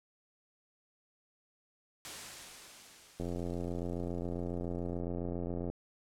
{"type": "noise with exponential decay", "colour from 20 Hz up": "white", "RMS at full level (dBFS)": -42, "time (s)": [2.05, 5], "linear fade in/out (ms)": 0, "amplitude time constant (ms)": 640}
{"type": "click train", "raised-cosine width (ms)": 2, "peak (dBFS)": -25, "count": 219, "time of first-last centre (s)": [3.2, 5.7], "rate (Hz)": 87.2}
{"effects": ["low-pass 9000 Hz 12 dB/octave"]}